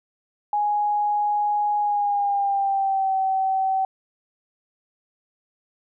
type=tone with pitch glide; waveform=sine; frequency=830.6 to 766.1 Hz; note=G#5 to G5; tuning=0 to -40 cents; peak=-19 dBFS; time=0.53-3.85 s; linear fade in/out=2 ms; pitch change=-140 cents; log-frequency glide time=1.8-3.15 s; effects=none